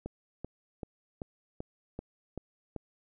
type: click train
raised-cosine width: 2 ms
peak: -24 dBFS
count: 8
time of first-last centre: 0.06-2.763 s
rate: 2.59 Hz
effects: none